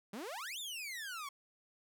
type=exponential two-way sweep; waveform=sawtooth; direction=up then down; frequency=186.3 to 3700 to 1085 Hz; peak=-38 dBFS; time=0.13-1.29 s; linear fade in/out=5 ms; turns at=0.59 s; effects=none